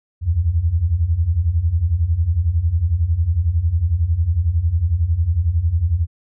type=beating tone pair; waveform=sine; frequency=76.5 / 87.5 Hz; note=D#2 / F2; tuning=-29 / +4 cents; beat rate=11 Hz; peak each=-20 / -16 dBFS; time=0.21-6.07 s; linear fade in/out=50 ms; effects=none